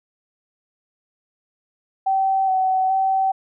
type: tone with pitch steps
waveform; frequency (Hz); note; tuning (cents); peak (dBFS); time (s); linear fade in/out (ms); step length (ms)
sine; 771 / 755 / 768; G5 / F#5 / G5; -29 / +35 / -36; -16; 2.06-3.32; 10; 420
effects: none